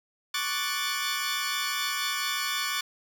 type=chord; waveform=15% pulse; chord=D major seventh; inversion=third; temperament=equal; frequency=1108.7 / 1174.7 / 1480 / 1760 Hz; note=C#6 / D6 / F#6 / A6; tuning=0 / 0 / 0 / 0 cents; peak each=-27 dBFS; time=0.34-2.81 s; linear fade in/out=5 ms; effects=none